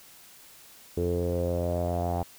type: tone with low-pass filter sweep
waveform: sawtooth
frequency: 87.1 Hz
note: F2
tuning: 4 cents flat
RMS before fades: -28 dBFS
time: 0.97-2.23 s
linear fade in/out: 5 ms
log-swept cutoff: 420 to 770 Hz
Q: 6.7
effects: white hiss -52 dBFS RMS until 2.38 s